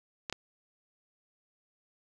clicks, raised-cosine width 0.2 ms, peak -17 dBFS, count 2, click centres 0.298 / 0.326 s, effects none

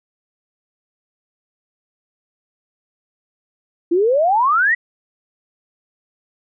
sine exponential sweep, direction up, 327 to 1986 Hz, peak -12 dBFS, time 3.91-4.75 s, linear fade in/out 10 ms, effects none

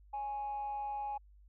sine tone with amplitude modulation, 830.6 Hz, G#5, in tune, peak -33 dBFS, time 0.13-1.18 s, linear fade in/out 10 ms, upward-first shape sine, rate 268 Hz, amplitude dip 35%, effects tanh soft clip ceiling -32 dBFS + added 50 Hz sine -57 dBFS peak until 1.48 s

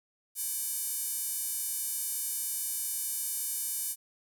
square tone with high-pass filter, 331.2 Hz, E4, 8 cents sharp, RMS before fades -34 dBFS, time 0.35-3.96 s, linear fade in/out 50 ms, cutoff 9600 Hz, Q 1.4, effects none

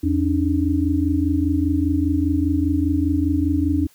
sine tone cluster, 83.1 / 278.3 / 303.3 Hz, E2 / C#4 / D#4, +15 / +7 / -44 cents, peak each -21 dBFS, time 0.03-3.87 s, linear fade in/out 10 ms, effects white hiss -55 dBFS RMS until 3.94 s

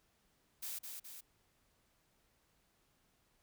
blue noise with echo, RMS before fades -43 dBFS, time 0.62-0.79 s, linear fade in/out 10 ms, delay 210 ms, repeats 2, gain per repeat -4 dB, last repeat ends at 1.21 s, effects pink hiss -75 dBFS RMS until 3.42 s

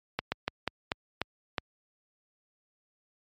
slowing click train, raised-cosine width 0.3 ms, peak -12 dBFS, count 7, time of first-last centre 0.19-1.582 s, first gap 130 ms, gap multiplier 1.23, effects high-pass 60 Hz 12 dB/octave + MP3 64 kbps

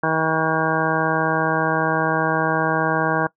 harmonic tone, 159.7 Hz, D#3, 45 cents sharp, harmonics 1 / 2 / 3 / 4 / 5 / 6 / 7 / 9 / 10, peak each -26 / -26 / -26 / -26 / -26 / -26 / -26 / -26 / -26 dBFS, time 0.03-3.27 s, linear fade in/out 5 ms, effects noise-tail reverb RT60 0.1 s tail -21 dB re dry

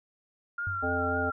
sine tone with vibrato, 1396.9 Hz, F6, in tune, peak -30 dBFS, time 0.58-1.32 s, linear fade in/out 5 ms, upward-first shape triangle, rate 3.7 Hz, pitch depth 39 cents each way
sine tone with exponential decay, 94.8 Hz, F#2, 43 cents sharp, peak -30 dBFS, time 0.67-1.02 s, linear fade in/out 0 ms, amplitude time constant 75 ms
harmonic tone, 87.5 Hz, F2, 4 cents sharp, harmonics 1 / 3 / 5 / 7 / 9, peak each -34 / -34 / -34 / -34 / -34 dBFS, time 0.82-1.31 s, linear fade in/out 20 ms
effects none

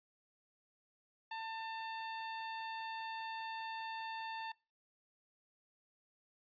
sawtooth tone, 895 Hz, A5, 29 cents sharp, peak -37 dBFS, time 1.31-4.52 s, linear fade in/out 5 ms, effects noise-tail reverb RT60 0.3 s tail -24 dB re dry + resampled to 11025 Hz

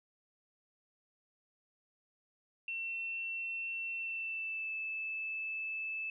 sine tone with pitch glide, 2701 to 2624 Hz, E7 to E7, +42 to -9 cents, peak -36 dBFS, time 2.68-6.1 s, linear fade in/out 2 ms, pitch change -51 cents, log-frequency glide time 3.95-4.73 s, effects none

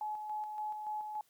sine tone with tremolo, 850 Hz, G#5, 40 cents sharp, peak -35 dBFS, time 0.01-1.21 s, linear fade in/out 2 ms, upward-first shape square, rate 3.5 Hz, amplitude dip 40%, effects white hiss -71 dBFS RMS until 1.29 s + high-pass 60 Hz 12 dB/octave

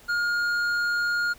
triangle tone with hard clipping, 1421 Hz, F6, 30 cents sharp, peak -24 dBFS, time 0.08-1.34 s, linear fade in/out 20 ms, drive 10 dB, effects pink hiss -52 dBFS RMS until 1.38 s

